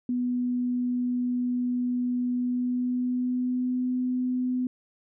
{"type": "tone with pitch glide", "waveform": "sine", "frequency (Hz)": [246.9, 251.9], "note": ["B3", "B3"], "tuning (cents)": [0, 34], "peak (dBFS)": -24, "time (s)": [0.09, 4.67], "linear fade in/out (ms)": 2, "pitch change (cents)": 34, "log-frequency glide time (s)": [2.35, 3.89], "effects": []}